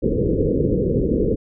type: low-pass noise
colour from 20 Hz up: white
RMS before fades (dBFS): -19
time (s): 0.02-1.36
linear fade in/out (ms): 20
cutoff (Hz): 520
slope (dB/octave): 96
effects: none